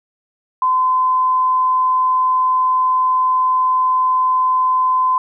sine tone, 1024 Hz, C6, 38 cents flat, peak -12 dBFS, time 0.62-5.18 s, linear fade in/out 2 ms, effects none

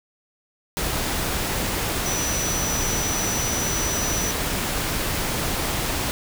sine tone in noise, 5920 Hz, F#8, in tune, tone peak -26 dBFS, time 2.06-4.31 s, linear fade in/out 0 ms, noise pink, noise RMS -25 dBFS, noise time 0.77-6.11 s, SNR -4 dB, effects none

